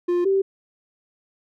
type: tone pair in turn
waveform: triangle / sine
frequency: 351.9 / 388.8 Hz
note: F4 / G4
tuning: +13 / -14 cents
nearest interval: major second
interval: 173 cents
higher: second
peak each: -16 dBFS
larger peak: neither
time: 0.08-0.25 / 0.25-0.42 s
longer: neither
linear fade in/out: 10 ms
effects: none